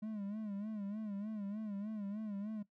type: tone with vibrato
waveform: triangle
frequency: 208.2 Hz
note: G#3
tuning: 5 cents sharp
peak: -37 dBFS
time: 0.02-2.63 s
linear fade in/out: 10 ms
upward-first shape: sine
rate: 3.3 Hz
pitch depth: 94 cents each way
effects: noise-tail reverb RT60 0.1 s tail -17 dB re dry